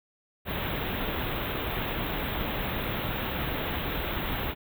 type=band-stop noise; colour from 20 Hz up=pink; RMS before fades=-31 dBFS; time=0.45-4.55 s; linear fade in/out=50 ms; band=3800 to 13000 Hz; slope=96 dB/octave; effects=none